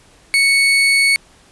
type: tone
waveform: 35% pulse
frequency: 2217 Hz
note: C#7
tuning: in tune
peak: -9 dBFS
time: 0.34-1.16 s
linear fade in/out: 0 ms
effects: pink hiss -49 dBFS RMS until 1.51 s + resampled to 24000 Hz